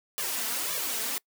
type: noise with flanger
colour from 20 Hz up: white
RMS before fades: -31 dBFS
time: 0.18-1.18 s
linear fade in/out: 0 ms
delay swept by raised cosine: 1.7 to 4.6 ms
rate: 1.8 Hz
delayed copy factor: +1
effects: noise-tail reverb RT60 0.1 s tail -26 dB re dry + high-pass 200 Hz 12 dB/octave